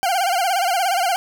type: tone with vibrato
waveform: 40% pulse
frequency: 740 Hz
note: F#5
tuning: in tune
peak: -16 dBFS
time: 0.03-1.16 s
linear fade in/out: 0 ms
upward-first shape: sine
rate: 17 Hz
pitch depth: 130 cents each way
effects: none